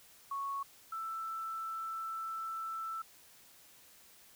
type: tone pair in turn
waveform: sine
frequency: 1107 / 1326.8 Hz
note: C#6 / E6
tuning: -3 / +11 cents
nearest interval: minor third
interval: 314 cents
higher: second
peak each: -35 / -37 dBFS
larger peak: first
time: 0.31-0.63 / 0.92-3.02 s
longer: second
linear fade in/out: 5 ms
effects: white hiss -60 dBFS RMS until 4.35 s